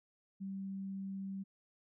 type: tone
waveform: sine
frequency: 194 Hz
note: G3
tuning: 18 cents flat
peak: -39 dBFS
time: 0.4-1.44 s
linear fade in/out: 20 ms
effects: none